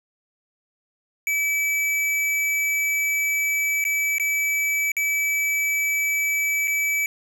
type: tone with dropouts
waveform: square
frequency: 2300 Hz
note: D7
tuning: 37 cents flat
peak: -21 dBFS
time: 1.27-7.06 s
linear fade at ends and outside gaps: 1 ms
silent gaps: 3.841-3.851 / 4.183-4.198 / 4.918-4.967 / 6.674-6.679 s
effects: none